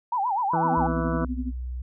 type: tone with vibrato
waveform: sine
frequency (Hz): 880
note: A5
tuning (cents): 0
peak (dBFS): -22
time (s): 0.12-0.87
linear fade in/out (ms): 5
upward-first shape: sine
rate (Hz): 8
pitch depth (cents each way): 230
type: harmonic tone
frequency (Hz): 164.81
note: E3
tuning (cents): 0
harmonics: 1 / 2 / 3 / 4 / 6 / 7 / 8 / 9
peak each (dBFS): -28 / -31 / -33 / -34 / -36 / -36 / -37 / -38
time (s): 0.53-1.25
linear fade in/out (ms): 5
type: tone with tremolo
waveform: sine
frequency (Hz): 252.1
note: B3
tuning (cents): +36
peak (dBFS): -25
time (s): 0.63-1.53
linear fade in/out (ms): 50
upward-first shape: sine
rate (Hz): 12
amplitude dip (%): 90
type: tone with pitch glide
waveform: sine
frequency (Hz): 63.2 to 62.19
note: B1 to B1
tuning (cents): +41 to +13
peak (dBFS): -29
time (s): 0.77-1.82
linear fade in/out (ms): 5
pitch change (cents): -28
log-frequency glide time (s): 1.28-1.45
effects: none